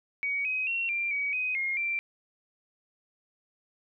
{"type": "tone with pitch steps", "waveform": "sine", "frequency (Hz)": [2252, 2526, 2730, 2374, 2265, 2509, 2140, 2354], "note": ["C#7", "D#7", "F7", "D7", "C#7", "D#7", "C7", "D7"], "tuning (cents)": [27, 26, -40, 18, 37, 14, 38, 3], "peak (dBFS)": -27, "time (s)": [0.23, 1.99], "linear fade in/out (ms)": 0, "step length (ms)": 220, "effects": []}